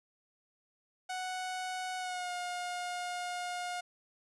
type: tone with pitch glide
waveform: sawtooth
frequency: 740 to 714 Hz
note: F#5 to F5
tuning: 0 to +38 cents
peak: -32 dBFS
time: 1.09-3.81 s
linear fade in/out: 10 ms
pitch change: -62 cents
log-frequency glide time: 1.98-2.32 s
effects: resampled to 24000 Hz